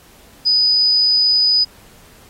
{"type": "tone", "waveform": "sine", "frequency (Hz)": 4978, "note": "D#8", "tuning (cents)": 0, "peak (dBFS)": -11, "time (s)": [0.45, 1.65], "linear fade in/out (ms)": 20, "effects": ["pink hiss -47 dBFS RMS until 2.29 s", "AAC 48 kbps"]}